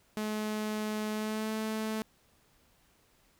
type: tone with pitch glide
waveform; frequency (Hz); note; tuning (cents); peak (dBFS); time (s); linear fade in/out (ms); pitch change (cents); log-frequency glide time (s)
sawtooth; 213.9 to 218.3; A3 to A3; -49 to -13; -28; 0.17-2.02; 0; +36; 1.11-1.51
effects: pink hiss -67 dBFS RMS until 3.39 s